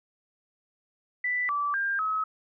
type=tone with pitch steps; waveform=sine; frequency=1982 / 1159 / 1598 / 1282 Hz; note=B6 / D6 / G6 / E6; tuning=+6 / -23 / +33 / -49 cents; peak=-25 dBFS; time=1.24-2.24 s; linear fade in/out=5 ms; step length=250 ms; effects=none